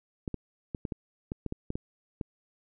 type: clicks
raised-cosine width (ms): 3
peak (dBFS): -20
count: 11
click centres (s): 0.278 / 0.343 / 0.748 / 0.852 / 0.922 / 1.319 / 1.463 / 1.524 / 1.704 / 1.755 / 2.212
effects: none